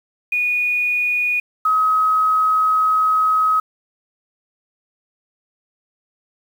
sine tone pair in turn, 2460 / 1271.2 Hz, D#7 / D#6, -20 / +37 cents, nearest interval major seventh, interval 1143 cents, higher first, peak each -16 / -13 dBFS, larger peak second, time 0.32-1.4 / 1.65-3.6 s, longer second, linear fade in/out 5 ms, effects 7-bit

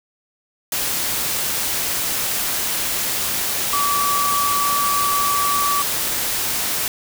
sine tone in noise, 1149 Hz, D6, 38 cents flat, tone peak -18 dBFS, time 3.73-5.82 s, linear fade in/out 2 ms, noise white, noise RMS -22 dBFS, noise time 0.72-6.88 s, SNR +1 dB, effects none

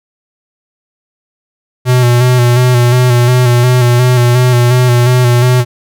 square tone with vibrato, 123.47 Hz, B2, in tune, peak -6 dBFS, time 1.85-5.65 s, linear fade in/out 50 ms, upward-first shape square, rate 2.8 Hz, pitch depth 32 cents each way, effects none

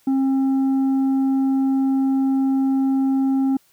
triangle tone with tanh clipping, 268.2 Hz, C4, 43 cents sharp, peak -17 dBFS, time 0.07-3.57 s, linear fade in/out 5 ms, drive 9 dB, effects white hiss -59 dBFS RMS until 3.72 s

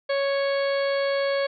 harmonic tone, 554.4 Hz, C#5, in tune, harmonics 1 / 2 / 3 / 4 / 5 / 6 / 7 / 8, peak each -22 / -34 / -33 / -35 / -45 / -39 / -47 / -38 dBFS, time 0.09-1.47 s, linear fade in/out 10 ms, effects none

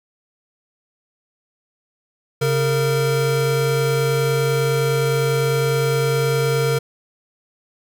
square tone pair together, 136.9 / 460.5 Hz, C#3 / A#4, -21 / -21 cents, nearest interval octave + major sixth, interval 2100 cents, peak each -20 dBFS, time 2.41-6.79 s, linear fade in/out 10 ms, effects none

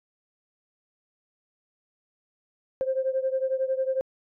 sine beating tone pair, 523.3 / 534.3 Hz, C5 / C5, 0 / +36 cents, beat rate 11 Hz, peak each -25 / -28 dBFS, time 2.81-4.01 s, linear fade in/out 0 ms, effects tanh soft clip ceiling -16 dBFS

